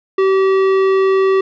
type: tone with tanh clipping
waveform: sine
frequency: 384.2 Hz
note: G4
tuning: 35 cents flat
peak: -12 dBFS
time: 0.18-1.41 s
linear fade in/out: 5 ms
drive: 14 dB
effects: none